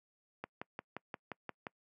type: click train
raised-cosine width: 0.5 ms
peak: -25 dBFS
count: 8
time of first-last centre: 0.44-1.668 s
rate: 5.7 Hz
effects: noise-tail reverb RT60 0.1 s tail -26 dB re dry + high-pass 150 Hz 12 dB/octave